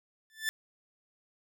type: tone with exponential growth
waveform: sawtooth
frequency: 1760 Hz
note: A6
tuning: in tune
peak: -23 dBFS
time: 0.3-0.49 s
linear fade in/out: 0 ms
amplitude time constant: 40 ms
effects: none